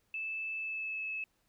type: tone with pitch glide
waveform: sine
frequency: 2628 to 2598 Hz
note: E7 to E7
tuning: -6 to -26 cents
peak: -35 dBFS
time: 0.14-1.24 s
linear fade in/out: 2 ms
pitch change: -20 cents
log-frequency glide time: 0.57-1.02 s
effects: pink hiss -75 dBFS RMS until 1.48 s